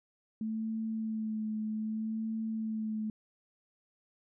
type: tone with vibrato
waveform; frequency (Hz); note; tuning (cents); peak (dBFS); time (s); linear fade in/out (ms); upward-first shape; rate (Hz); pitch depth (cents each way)
sine; 218.9; A3; -9; -32; 0.41-3.1; 2; sine; 0.64; 24
effects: none